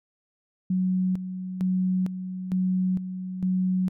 sine tone with tremolo, 185 Hz, F#3, in tune, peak -21 dBFS, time 0.7-3.89 s, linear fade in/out 5 ms, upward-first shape square, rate 1.1 Hz, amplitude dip 65%, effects none

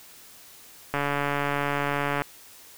click train, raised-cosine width 0.5 ms, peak -11 dBFS, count 184, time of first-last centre 0.94-2.22 s, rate 143 Hz, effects white hiss -49 dBFS RMS until 2.77 s

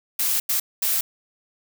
blue noise bursts at uneven times, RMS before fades -22 dBFS, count 3, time 0.19-0.4 / 0.49-0.6 / 0.82-1.01 s, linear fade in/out 5 ms, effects none

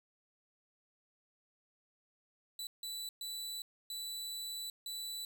sawtooth tone bursts at uneven times, 3968 Hz, B7, 7 cents sharp, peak -37 dBFS, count 5, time 2.59-2.67 / 2.83-3.09 / 3.21-3.62 / 3.9-4.7 / 4.86-5.25 s, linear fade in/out 2 ms, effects none

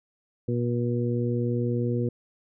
harmonic tone, 120.2 Hz, B2, 46 cents flat, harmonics 1 / 2 / 3 / 4, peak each -26 / -29 / -31 / -32 dBFS, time 0.48-2.09 s, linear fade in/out 5 ms, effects none

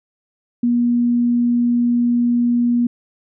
sine tone, 240 Hz, B3, 49 cents flat, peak -13 dBFS, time 0.63-2.87 s, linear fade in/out 5 ms, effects none

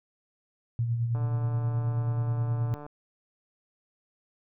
sine tone with tremolo, 117.1 Hz, A#2, 8 cents sharp, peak -23 dBFS, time 0.79-2.74 s, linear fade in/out 0 ms, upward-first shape sine, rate 9.4 Hz, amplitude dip 45%
click train, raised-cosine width 1 ms, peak -29 dBFS, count 253, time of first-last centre 1.15-2.864 s, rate 147 Hz
effects none

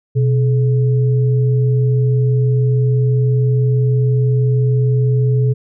sine tone pair together, 126.7 / 426.2 Hz, B2 / G#4, +45 / +45 cents, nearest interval octave + major sixth, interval 2100 cents, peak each -11 / -22 dBFS, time 0.15-5.54 s, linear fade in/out 20 ms, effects none

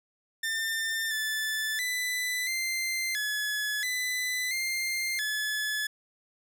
sawtooth tone with pitch steps, 1797 / 1749 / 1996 / 2085 / 1702 / 2003 / 2105 / 1715 Hz, A6 / A6 / B6 / C7 / G#6 / B6 / C7 / A6, +36 / -11 / +18 / -7 / +42 / +24 / +10 / -45 cents, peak -25 dBFS, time 0.43-5.87 s, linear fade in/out 5 ms, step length 680 ms, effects none

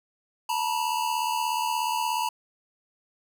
square tone pair together, 890 / 966.8 Hz, A5 / B5, +20 / -37 cents, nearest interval minor second, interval 143 cents, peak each -29 / -28 dBFS, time 0.49-2.29 s, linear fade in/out 5 ms, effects none

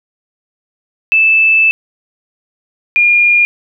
sine tone pair in turn, 2632 / 2418 Hz, E7 / D7, -3 / +50 cents, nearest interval minor second, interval 147 cents, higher first, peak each -6 dBFS, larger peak neither, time 1.12-1.71 / 2.96-3.45 s, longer first, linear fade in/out 0 ms, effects none

